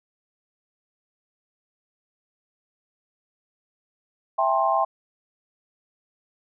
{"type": "chord", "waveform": "sine", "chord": "A minor seventh", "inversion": "second", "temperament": "just", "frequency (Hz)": [660, 792, 880, 1056], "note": ["E5", "G5", "A5", "C6"], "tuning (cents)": [2, 18, 0, 16], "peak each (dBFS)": [-24, -23, -29, -23], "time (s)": [4.38, 4.85], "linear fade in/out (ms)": 10, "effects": []}